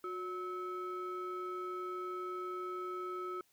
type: ring-modulated tone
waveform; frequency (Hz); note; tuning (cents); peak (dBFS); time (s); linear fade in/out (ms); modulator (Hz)
triangle; 466.2; A#4; 0; -33; 0.04-3.41; 2; 829
effects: white hiss -72 dBFS RMS until 3.52 s